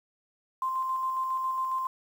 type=tone with tremolo; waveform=sine; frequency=1045 Hz; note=C6; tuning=2 cents flat; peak=-26 dBFS; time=0.62-1.87 s; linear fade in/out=2 ms; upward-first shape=square; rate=7.3 Hz; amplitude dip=25%; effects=9-bit